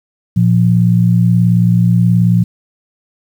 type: tone pair together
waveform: sine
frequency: 116.54 / 175.18 Hz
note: A#2 / F3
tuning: 0 / +6 cents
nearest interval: perfect fifth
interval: 706 cents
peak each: -10 dBFS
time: 0.36-2.44 s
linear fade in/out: 10 ms
effects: 7-bit